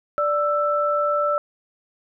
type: tone pair together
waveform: sine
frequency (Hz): 587.3 / 1326.1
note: D5 / E6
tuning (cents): 0 / +10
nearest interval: octave + major second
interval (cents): 1410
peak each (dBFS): -21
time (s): 0.18-1.38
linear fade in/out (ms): 0
effects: none